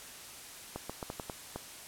clicks, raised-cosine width 1 ms, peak -23 dBFS, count 7, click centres 0.76 / 0.896 / 1.028 / 1.101 / 1.198 / 1.298 / 1.56 s, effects white hiss -48 dBFS RMS until 1.87 s + low-pass 12000 Hz 12 dB/octave

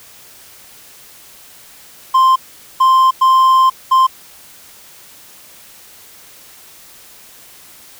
triangle tone bursts at uneven times, 1046.5 Hz, C6, in tune, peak -5 dBFS, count 4, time 2.14-2.36 / 2.8-3.11 / 3.21-3.7 / 3.91-4.07 s, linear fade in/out 10 ms, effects white hiss -41 dBFS RMS until 7.99 s

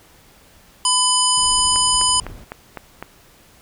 harmonic tone, 1000 Hz, B5, 21 cents sharp, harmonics 1 / 3 / 5 / 7 / 9 / 10, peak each -20 / -21 / -21 / -23 / -20 / -25 dBFS, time 0.85-2.2 s, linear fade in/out 2 ms
brown noise with tremolo, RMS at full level -34 dBFS, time 1.36-2.45 s, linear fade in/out 20 ms, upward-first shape sine, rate 14 Hz, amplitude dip 35%
click train, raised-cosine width 0.5 ms, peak -14 dBFS, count 6, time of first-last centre 1.76-3.026 s, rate 3.95 Hz
effects pink hiss -50 dBFS RMS until 3.61 s

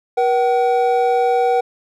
triangle tone pair together, 480 / 760.4 Hz, B4 / F#5, -49 / +47 cents, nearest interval minor sixth, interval 796 cents, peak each -14 dBFS, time 0.17-1.61 s, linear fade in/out 10 ms, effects none

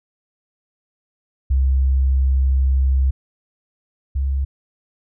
sine tone pair in turn, 66.3 / 67.93 Hz, C2 / C#2, +23 / -34 cents, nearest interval unison, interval 43 cents, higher second, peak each -13 / -17 dBFS, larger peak first, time 1.5-3.11 / 4.15-4.45 s, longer first, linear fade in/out 10 ms, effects none

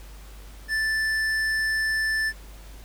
sine tone with tanh clipping, 1760 Hz, A6, in tune, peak -24 dBFS, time 0.68-2.33 s, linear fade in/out 50 ms, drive 12 dB, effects added 50 Hz sine -41 dBFS peak until 2.84 s + pink hiss -50 dBFS RMS until 2.84 s

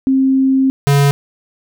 sine / square tone pair in turn, 266 / 141.4 Hz, C4 / C#3, +29 / +35 cents, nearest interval major seventh, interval 1094 cents, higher first, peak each -9 dBFS, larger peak neither, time 0.07-0.7 / 0.87-1.11 s, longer first, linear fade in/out 0 ms, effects none

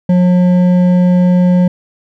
triangle tone with hard clipping, 179.7 Hz, F3, 50 cents sharp, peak -8 dBFS, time 0.09-1.68 s, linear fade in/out 5 ms, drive 11 dB, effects none

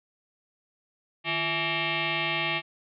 sine tone with frequency modulation, 155.56 Hz, D#3, in tune, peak -25 dBFS, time 1.24-2.62 s, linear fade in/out 50 ms, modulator 499 Hz, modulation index 6.2, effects none

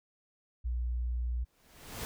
sine tone, 60.3 Hz, B1, 41 cents flat, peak -30 dBFS, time 0.64-1.45 s, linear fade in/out 20 ms
pink noise with exponential growth, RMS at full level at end -37 dBFS, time 1.45-2.05 s, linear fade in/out 0 ms, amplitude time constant 130 ms
effects none

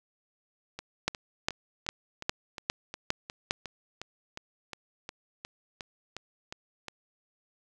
two click trains, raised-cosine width 0.2 ms, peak -9 / -21 dBFS, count 7 / 18, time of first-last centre 1.08-3.509 / 0.79-6.883 s, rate 2.47 / 2.79 Hz, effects none

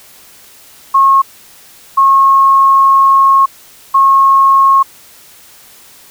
sine tone bursts at uneven times, 1087 Hz, C#6, 34 cents flat, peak -4 dBFS, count 3, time 0.94-1.22 / 1.97-3.46 / 3.94-4.83 s, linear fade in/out 10 ms, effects white hiss -40 dBFS RMS until 6.1 s

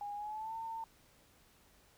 sine tone with pitch glide, 819 to 903.5 Hz, G#5 to A5, -24 to +46 cents, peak -39 dBFS, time 0.01-0.84 s, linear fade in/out 2 ms, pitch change +170 cents, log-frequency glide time 0.15-0.56 s, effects pink hiss -66 dBFS RMS until 1.97 s

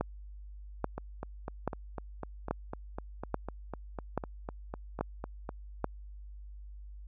two click trains, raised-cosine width 1 ms, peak -23 / -16 dBFS, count 19 / 8, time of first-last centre 0.98-5.491 / 0.01-5.843 s, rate 3.99 / 1.2 Hz, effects added 50 Hz sine -44 dBFS peak until 7.07 s

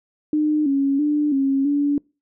sine tone with pitch steps, 303.3 / 276.2 / 296.8 / 272.2 / 287.3 Hz, D#4 / C#4 / D4 / C#4 / D4, -44 / -6 / +18 / -31 / -38 cents, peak -16 dBFS, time 0.33-1.98 s, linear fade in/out 2 ms, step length 330 ms, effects noise-tail reverb RT60 0.3 s tail -26 dB re dry

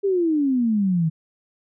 sine exponential sweep, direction down, 407.2 to 155.56 Hz, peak -17 dBFS, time 0.03-1.1 s, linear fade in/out 20 ms, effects none

